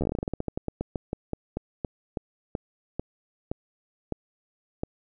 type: slowing click train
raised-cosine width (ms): 2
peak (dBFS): -15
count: 28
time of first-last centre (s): 0.01-4.834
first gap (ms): 12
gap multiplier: 1.17
effects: none